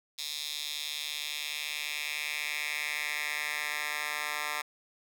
10% pulse tone with high-pass filter sweep, 149.2 Hz, D3, 28 cents sharp, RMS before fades -35 dBFS, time 0.18-4.62 s, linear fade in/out 10 ms, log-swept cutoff 4000 to 1400 Hz, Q 2.4, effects none

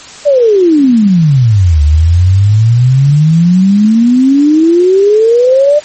sine exponential two-way sweep, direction down then up, 602 to 72.4 to 602 Hz, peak -3 dBFS, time 0.25-5.8 s, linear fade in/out 20 ms, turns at 1.82 s, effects white hiss -30 dBFS RMS until 5.84 s + MP3 32 kbps

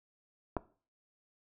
clicks, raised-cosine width 1 ms, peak -18 / -26 dBFS, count 2, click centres 0.567 / 0.57 s, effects noise-tail reverb RT60 0.4 s tail -18 dB re dry

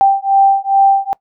sine beating tone pair, 784 / 786.4 Hz, G5 / G5, 0 / +5 cents, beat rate 2.4 Hz, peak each -11 dBFS, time 0.01-1.13 s, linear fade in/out 0 ms, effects noise-tail reverb RT60 0.1 s tail -22 dB re dry

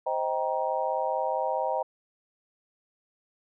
sine chord, C minor seventh, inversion none, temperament just, 523.3 / 627.9 / 784.9 / 941.9 Hz, C5 / Eb5 / G5 / Bb5, 0 / +16 / +2 / +18 cents, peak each -31 dBFS, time 0.06-1.83 s, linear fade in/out 10 ms, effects none

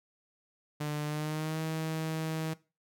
sawtooth tone with pitch glide, 149.4 to 159.2 Hz, D3 to D#3, +30 to +40 cents, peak -28 dBFS, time 0.8-2.54 s, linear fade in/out 10 ms, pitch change +110 cents, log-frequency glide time 1.04-1.61 s, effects noise-tail reverb RT60 0.3 s tail -19 dB re dry

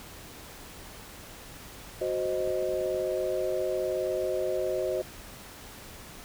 sine chord, C diminished, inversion second, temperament equal, 370 / 523.3 / 622.3 Hz, Gb4 / C5 / Eb5, 0 / 0 / 0 cents, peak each -31 dBFS, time 2.01-5.02 s, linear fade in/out 5 ms
clicks, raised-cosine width 2 ms, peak -31 dBFS, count 11, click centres 2.257 / 2.33 / 2.405 / 2.475 / 2.505 / 2.629 / 2.69 / 2.737 / 2.812 / 2.859 / 2.946 s
effects pink hiss -46 dBFS RMS until 6.24 s

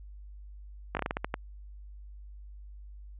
slowing click train, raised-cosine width 0.5 ms, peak -15 dBFS, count 9, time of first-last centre 0.95-1.341 s, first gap 19 ms, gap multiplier 1.26, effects added 50 Hz sine -44 dBFS peak until 3.19 s + resampled to 8000 Hz

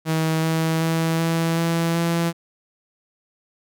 sawtooth tone with pitch steps, 159.9 / 161.57 / 163.26 / 164.97 / 166.69 / 168.43 Hz, D#3 / E3 / E3 / E3 / E3 / E3, +48 / -34 / -16 / +2 / +20 / +38 cents, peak -15 dBFS, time 0.05-2.33 s, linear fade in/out 50 ms, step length 380 ms, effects none

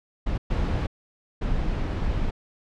brown noise bursts at uneven times, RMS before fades -25 dBFS, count 3, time 0.26-0.38 / 0.5-0.87 / 1.41-2.31 s, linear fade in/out 10 ms, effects low-pass 4000 Hz 12 dB/octave

